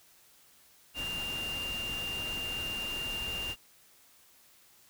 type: tone in noise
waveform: sine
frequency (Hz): 2794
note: F7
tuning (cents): 0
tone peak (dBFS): -34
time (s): 0.94-3.56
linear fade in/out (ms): 50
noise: pink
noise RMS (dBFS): -42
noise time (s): 0.94-3.56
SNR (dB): +5
effects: white hiss -61 dBFS RMS until 4.89 s